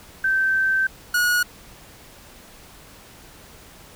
sine / 45% pulse tone pair in turn, 1552 / 1451.8 Hz, G6 / F#6, -18 / -33 cents, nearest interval minor second, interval 115 cents, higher first, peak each -17 dBFS, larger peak neither, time 0.24-0.87 / 1.14-1.43 s, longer first, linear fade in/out 5 ms, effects pink hiss -46 dBFS RMS until 3.95 s

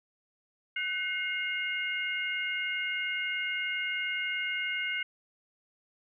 sine tone cluster, 1502 / 2145 / 2835 Hz, F#6 / C7 / F7, +26 / +42 / +25 cents, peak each -36 / -32 / -36 dBFS, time 0.76-5.03 s, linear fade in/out 5 ms, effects none

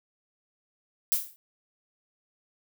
violet noise with exponential decay, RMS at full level -21 dBFS, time 1.12-1.36 s, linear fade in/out 0 ms, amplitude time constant 52 ms, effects none

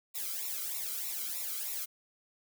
blue noise with flanger, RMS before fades -37 dBFS, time 0.14-1.86 s, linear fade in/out 20 ms, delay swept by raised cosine 0.63 to 1.14 ms, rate 3.2 Hz, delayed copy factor -0.85, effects none

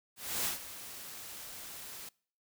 white noise with ADSR envelope, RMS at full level -32 dBFS, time 0.16-2.09 s, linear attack 290 ms, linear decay 130 ms, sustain -14 dB, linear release 5 ms, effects noise-tail reverb RT60 0.5 s tail -25 dB re dry

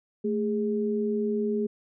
sine tone pair together, 219.8 / 412.5 Hz, A3 / G#4, -2 / -12 cents, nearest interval major seventh, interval 1090 cents, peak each -27 dBFS, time 0.24-1.67 s, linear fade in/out 10 ms, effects none

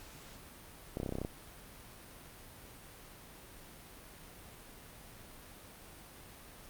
clicks, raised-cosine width 2 ms, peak -23 dBFS, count 10, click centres 0.971 / 1.001 / 1.032 / 1.062 / 1.092 / 1.124 / 1.154 / 1.185 / 1.216 / 1.249 s, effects pink hiss -53 dBFS RMS until 6.69 s + Opus 48 kbps

